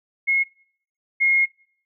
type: tone pair in turn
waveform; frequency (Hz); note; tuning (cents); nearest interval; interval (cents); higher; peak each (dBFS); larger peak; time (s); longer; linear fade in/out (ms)
sine; 2166 / 2150; C#7 / C7; -41 / +47; unison; 12; first; -16 / -15; second; 0.27-0.44 / 1.2-1.46; second; 20
effects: noise-tail reverb RT60 0.6 s tail -23 dB re dry